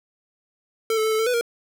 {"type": "tone with pitch steps", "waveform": "square", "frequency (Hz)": [447.2, 435.6, 439.6, 435.9, 446.3, 495.6, 468.7], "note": ["A4", "A4", "A4", "A4", "A4", "B4", "A#4"], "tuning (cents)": [28, -17, -2, -16, 25, 6, 9], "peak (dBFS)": -20, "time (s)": [0.9, 1.411], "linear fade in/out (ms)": 2, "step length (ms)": 73, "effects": []}